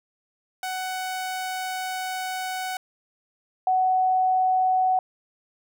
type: tone pair in turn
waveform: sawtooth / sine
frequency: 746 / 746 Hz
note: F#5 / F#5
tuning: +14 / +14 cents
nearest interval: unison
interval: 0 cents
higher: neither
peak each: -24 / -18 dBFS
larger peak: second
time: 0.63-2.77 / 3.67-4.99 s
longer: first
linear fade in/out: 2 ms
effects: none